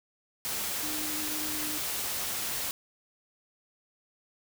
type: tone in noise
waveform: sine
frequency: 304.9 Hz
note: D#4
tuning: 35 cents flat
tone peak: -39 dBFS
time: 0.83-1.78 s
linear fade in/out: 0 ms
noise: white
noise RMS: -33 dBFS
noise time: 0.45-2.71 s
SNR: -9 dB
effects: none